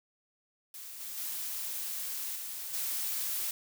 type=noise with level steps; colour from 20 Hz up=blue; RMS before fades=-45 / -41 / -37 / -40 / -34 dBFS; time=0.74-3.51 s; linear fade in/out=2 ms; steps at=1 / 1.17 / 2.35 / 2.73 s; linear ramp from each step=10 ms; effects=none